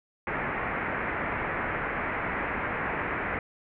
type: low-pass noise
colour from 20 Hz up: white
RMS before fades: -31 dBFS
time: 0.27-3.39 s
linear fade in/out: 2 ms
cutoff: 2200 Hz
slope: 48 dB/octave
effects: none